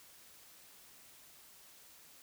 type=silence; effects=white hiss -59 dBFS RMS until 2.22 s